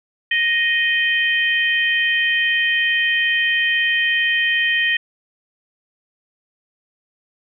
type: harmonic tone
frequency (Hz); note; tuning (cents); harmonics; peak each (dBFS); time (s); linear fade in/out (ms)
622.3; D#5; 0; 3 / 4 / 5; -17 / -22 / -22; 0.31-4.97; 5
effects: none